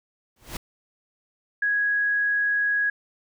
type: noise with exponential growth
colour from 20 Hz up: pink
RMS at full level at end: -28 dBFS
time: 0.36-0.57 s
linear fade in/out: 5 ms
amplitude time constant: 45 ms
type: tone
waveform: sine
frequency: 1661.2 Hz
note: G#6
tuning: in tune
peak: -20 dBFS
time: 1.62-2.9 s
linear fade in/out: 5 ms
effects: none